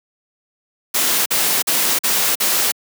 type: noise bursts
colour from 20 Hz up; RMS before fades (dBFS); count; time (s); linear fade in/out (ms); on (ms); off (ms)
white; -17; 5; 0.94-2.72; 10; 320; 45
effects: high-pass 200 Hz 12 dB/octave